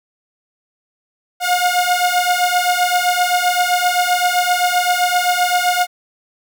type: beating tone pair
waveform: sawtooth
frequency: 713 / 720.7 Hz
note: F5 / F#5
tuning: +36 / -46 cents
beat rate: 7.7 Hz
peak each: -13 dBFS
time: 1.4-5.87 s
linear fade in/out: 50 ms
effects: none